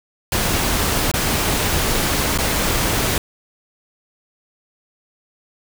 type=noise with dropouts; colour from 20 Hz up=pink; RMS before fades=-19 dBFS; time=0.32-3.18 s; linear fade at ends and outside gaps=2 ms; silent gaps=1.115-1.138 / 2.377-2.386 s; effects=none